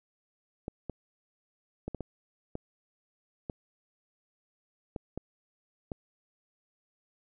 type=clicks; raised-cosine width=2 ms; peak=-22 dBFS; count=10; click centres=0.681 / 0.897 / 1.88 / 1.947 / 2.007 / 2.554 / 3.498 / 4.962 / 5.176 / 5.918 s; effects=none